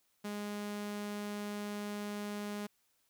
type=tone; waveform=sawtooth; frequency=206.6 Hz; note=G#3; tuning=9 cents flat; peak=-34 dBFS; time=0.24-2.67 s; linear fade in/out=10 ms; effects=white hiss -75 dBFS RMS until 3.09 s

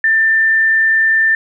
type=tone; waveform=sine; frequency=1785 Hz; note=A6; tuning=24 cents sharp; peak=-9 dBFS; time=0.04-1.35 s; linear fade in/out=2 ms; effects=none

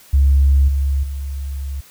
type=tone with level steps; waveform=sine; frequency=69.1 Hz; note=C#2; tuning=5 cents flat; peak=-8 / -14 / -22 dBFS; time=0.13-1.81 s; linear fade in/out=10 ms; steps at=0.68 / 1.03 s; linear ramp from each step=5 ms; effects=tanh soft clip ceiling -5 dBFS + white hiss -46 dBFS RMS until 1.9 s

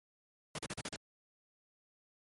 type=noise bursts; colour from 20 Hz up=pink; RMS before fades=-40 dBFS; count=6; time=0.55-0.961 s; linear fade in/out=2 ms; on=36 ms; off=39 ms; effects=high-pass 100 Hz 12 dB/octave + MP3 48 kbps

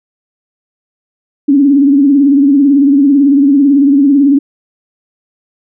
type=tone with vibrato; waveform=sine; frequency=280 Hz; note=C#4; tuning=18 cents sharp; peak=-4 dBFS; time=1.48-4.39 s; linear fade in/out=10 ms; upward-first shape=sine; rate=18 Hz; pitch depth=83 cents each way; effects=none

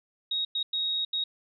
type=tone bursts at uneven times; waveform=sine; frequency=3771 Hz; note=A#7; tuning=19 cents sharp; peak=-26 dBFS; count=4; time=0.31-0.45 / 0.55-0.63 / 0.73-1.05 / 1.13-1.24 s; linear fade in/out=5 ms; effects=none

